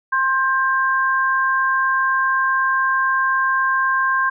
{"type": "tone pair together", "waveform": "sine", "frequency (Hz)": [1058.5, 1586], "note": ["C6", "G6"], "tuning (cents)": [20, 20], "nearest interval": "perfect fifth", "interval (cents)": 700, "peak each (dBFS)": -18, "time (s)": [0.12, 4.3], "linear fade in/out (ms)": 10, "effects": []}